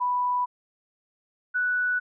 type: tone pair in turn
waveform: sine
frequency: 987.8 / 1480 Hz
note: B5 / F#6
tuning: 0 / 0 cents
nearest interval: perfect fifth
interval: 700 cents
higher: second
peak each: -22 dBFS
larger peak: neither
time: 0-0.46 / 1.54-2 s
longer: neither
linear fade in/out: 20 ms
effects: none